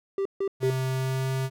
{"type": "tone bursts", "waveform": "triangle", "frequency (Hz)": 392, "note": "G4", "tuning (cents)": 0, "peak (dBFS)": -22, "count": 3, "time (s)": [0.18, 0.702], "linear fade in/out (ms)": 2, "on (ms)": 74, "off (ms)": 150}
{"type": "tone with pitch glide", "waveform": "square", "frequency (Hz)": [130.81, 132.25], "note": ["C3", "C3"], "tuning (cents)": [0, 19], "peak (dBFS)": -26, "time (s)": [0.6, 1.5], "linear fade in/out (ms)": 50, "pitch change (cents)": 19, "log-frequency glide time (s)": [0.87, 1.31]}
{"effects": []}